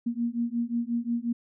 sine beating tone pair, 233.1 / 238.7 Hz, A#3 / A#3, 0 / +41 cents, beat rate 5.6 Hz, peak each -29 / -29 dBFS, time 0.06-1.33 s, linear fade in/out 10 ms, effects none

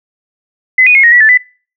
sine tone with pitch steps, 2029 / 2474 / 2161 / 1875 / 1944 / 1754 / 1993 Hz, B6 / D#7 / C#7 / A#6 / B6 / A6 / B6, +46 / -10 / -45 / +10 / -28 / -6 / +15 cents, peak -3 dBFS, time 0.78-1.375 s, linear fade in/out 5 ms, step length 85 ms, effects noise-tail reverb RT60 0.4 s tail -24 dB re dry

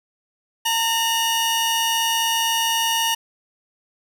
sawtooth tone pair together, 911.6 / 2894 Hz, A#5 / F#7, -39 / -39 cents, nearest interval octave + minor sixth, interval 2000 cents, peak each -18 dBFS, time 0.65-3.15 s, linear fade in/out 10 ms, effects none

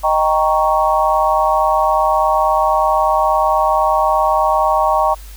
sine chord, Eb dominant seventh, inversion none, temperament equal, 622.3 / 784 / 932.3 / 1108.7 Hz, Eb5 / G5 / Bb5 / Db6, 0 / 0 / 0 / 0 cents, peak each -17 dBFS, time 0.03-5.15 s, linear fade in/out 20 ms, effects added 50 Hz sine -32 dBFS peak until 5.36 s + white hiss -42 dBFS RMS until 5.36 s

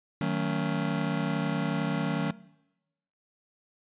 square chord, D# half-diminished seventh, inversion none, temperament just, 155.56 / 186.68 / 224 / 280 Hz, D#3 / F#3 / A3 / C#4, 0 / +16 / +31 / +18 cents, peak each -32 / -32 / -34 / -34 dBFS, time 0.21-2.31 s, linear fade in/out 2 ms, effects noise-tail reverb RT60 0.9 s tail -20 dB re dry + resampled to 8000 Hz

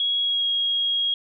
sine tone with pitch glide, 3322 to 3282 Hz, G#7 to G#7, 0 to -21 cents, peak -20 dBFS, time 0-1.14 s, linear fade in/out 2 ms, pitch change -21 cents, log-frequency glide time 0.21-0.48 s, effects none

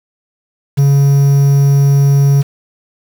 triangle tone with quantisation, 140 Hz, C#3, 18 cents sharp, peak -4 dBFS, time 0.77-2.43 s, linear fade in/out 20 ms, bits 5, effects none

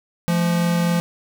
square tone pair together, 172.06 / 216.1 Hz, F3 / A3, -26 / -31 cents, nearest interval major third, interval 395 cents, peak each -18 / -27 dBFS, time 0.28-1 s, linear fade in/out 0 ms, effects none

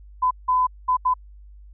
sine tone bursts at uneven times, 1009 Hz, B5, 37 cents sharp, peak -16 dBFS, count 4, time 0.22-0.31 / 0.48-0.67 / 0.88-0.97 / 1.05-1.14 s, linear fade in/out 10 ms, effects added 50 Hz sine -42 dBFS peak until 1.73 s

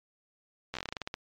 slowing click train, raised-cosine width 0.2 ms, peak -17 dBFS, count 13, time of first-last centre 0.74-1.141 s, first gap 13 ms, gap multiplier 1.16, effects low-pass 5000 Hz 12 dB/octave + MP3 96 kbps

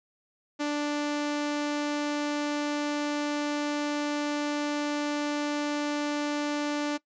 sawtooth tone, 293.7 Hz, D4, in tune, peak -23 dBFS, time 0.59-6.98 s, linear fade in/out 20 ms, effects noise-tail reverb RT60 0.1 s tail -20 dB re dry + resampled to 16000 Hz

